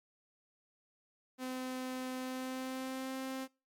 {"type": "tone with pitch glide", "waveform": "sawtooth", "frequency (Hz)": [256.7, 263.6], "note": ["C4", "C4"], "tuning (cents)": [-33, 13], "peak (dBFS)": -34, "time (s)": [1.38, 3.48], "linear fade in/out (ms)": 50, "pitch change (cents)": 46, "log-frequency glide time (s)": [2.19, 3.17], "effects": ["noise-tail reverb RT60 0.3 s tail -24 dB re dry", "MP3 96 kbps"]}